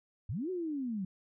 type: linear two-way sweep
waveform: sine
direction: up then down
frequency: 77.78 to 379.5 to 179.4 Hz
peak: -33 dBFS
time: 0.29-1.05 s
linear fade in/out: 5 ms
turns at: 0.5 s
effects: none